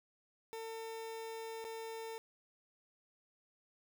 30% pulse tone with dropouts, 450 Hz, A4, 39 cents sharp, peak -40 dBFS, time 0.53-2.18 s, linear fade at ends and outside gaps 0 ms, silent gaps 1.642-1.649 s, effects none

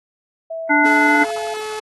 sine tone with pitch glide, 654 to 683.7 Hz, E5 to F5, -14 to -37 cents, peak -24 dBFS, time 0.5-1.54 s, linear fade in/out 10 ms, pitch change +77 cents, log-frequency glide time 1.05-1.16 s
harmonic tone, 293.7 Hz, D4, in tune, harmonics 1 / 3 / 5 / 7, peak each -17 / -17 / -17 / -17 dBFS, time 0.69-1.25 s, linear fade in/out 20 ms
sawtooth tone, 430 Hz, A4, 40 cents flat, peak -21 dBFS, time 0.85-1.8 s, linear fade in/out 10 ms
effects AAC 32 kbps

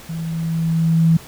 sine tone with level ramp, 163.7 Hz, E3, 12 cents flat, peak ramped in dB -24 to -9 dBFS, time 0.09-1.17 s, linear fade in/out 5 ms, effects pink hiss -40 dBFS RMS until 1.27 s

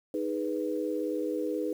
sine chord, G# minor, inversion second, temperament equal, 311.1 / 415.3 / 493.9 Hz, D#4 / G#4 / B4, 0 / 0 / 0 cents, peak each -32 / -34 / -33 dBFS, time 0.14-1.73 s, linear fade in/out 2 ms, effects 9-bit

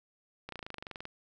slowing click train, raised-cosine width 0.3 ms, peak -25 dBFS, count 15, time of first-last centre 0.49-1.054 s, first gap 33 ms, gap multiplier 1.03, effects none

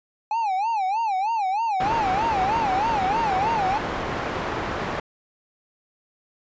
triangle tone with vibrato, 830.6 Hz, G#5, in tune, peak -19 dBFS, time 0.31-3.78 s, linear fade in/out 2 ms, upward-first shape sine, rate 3.2 Hz, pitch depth 190 cents each way
white low-pass noise, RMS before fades -28 dBFS, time 1.8-5 s, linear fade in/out 5 ms, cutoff 1200 Hz, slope 12 dB/octave
effects resampled to 16000 Hz

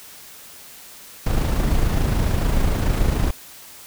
brown noise with amplitude modulation, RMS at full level -17 dBFS, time 1.26-3.31 s, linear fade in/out 5 ms, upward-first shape sine, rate 26.9 Hz, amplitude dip 40%, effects white hiss -42 dBFS RMS until 3.86 s

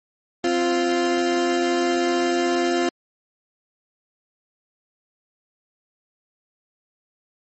30% pulse tone pair together, 261.6 / 347.9 Hz, C4 / F4, 0 / -7 cents, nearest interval perfect fourth, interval 493 cents, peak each -22 / -17 dBFS, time 0.44-2.89 s, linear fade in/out 2 ms, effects low-pass 10000 Hz 12 dB/octave + MP3 32 kbps

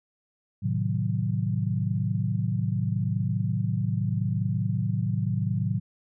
sine chord, A diminished seventh, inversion none, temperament equal, 110 / 130.81 / 155.56 / 185 Hz, A2 / C3 / Eb3 / Gb3, 0 / 0 / 0 / 0 cents, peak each -27 / -30 / -31 / -30 dBFS, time 0.62-5.8 s, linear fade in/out 20 ms, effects none

